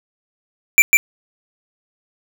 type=tone with echo; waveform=square; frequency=2349 Hz; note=D7; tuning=in tune; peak=-6 dBFS; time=0.78-0.82 s; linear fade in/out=0 ms; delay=150 ms; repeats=1; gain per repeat=-2 dB; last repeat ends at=0.97 s; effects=none